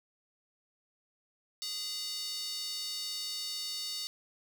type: tone with high-pass filter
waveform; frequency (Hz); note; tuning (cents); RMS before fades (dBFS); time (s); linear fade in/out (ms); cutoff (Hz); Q
square; 411.1; G#4; -18; -38; 1.62-4.07; 0; 4300; 3.9
effects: none